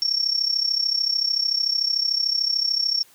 sine tone with amplitude modulation, 5480 Hz, F8, 34 cents flat, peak -16 dBFS, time 0.02-3.03 s, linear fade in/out 0 ms, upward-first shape sine, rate 33.5 Hz, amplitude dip 80%, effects white hiss -54 dBFS RMS until 3.14 s

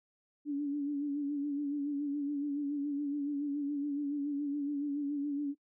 sine tone with vibrato, 287.2 Hz, D4, 39 cents flat, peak -31 dBFS, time 0.45-5.55 s, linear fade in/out 50 ms, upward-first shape sine, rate 7.1 Hz, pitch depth 47 cents each way, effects noise-tail reverb RT60 0.1 s tail -21 dB re dry

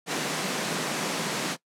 pink high-pass noise, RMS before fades -29 dBFS, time 0.06-1.57 s, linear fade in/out 50 ms, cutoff 150 Hz, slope 48 dB/octave, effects noise-tail reverb RT60 0.1 s tail -19 dB re dry + low-pass 9000 Hz 12 dB/octave

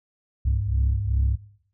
sine tone cluster, 65.5 / 68.1 / 101.4 Hz, C2 / C#2 / G#2, +2 / -30 / -41 cents, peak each -24 dBFS, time 0.45-1.36 s, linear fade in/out 10 ms, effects noise-tail reverb RT60 0.6 s tail -17 dB re dry + tanh soft clip ceiling -13 dBFS

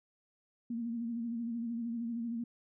sine tone with vibrato, 233.1 Hz, A#3, in tune, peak -34 dBFS, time 0.7-2.44 s, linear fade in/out 5 ms, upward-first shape sine, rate 13 Hz, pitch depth 49 cents each way, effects none

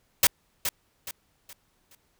white noise with echo, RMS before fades -18 dBFS, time 0.23-0.27 s, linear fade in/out 2 ms, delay 420 ms, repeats 4, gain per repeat -9 dB, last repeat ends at 1.95 s, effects pink hiss -69 dBFS RMS until 2.19 s

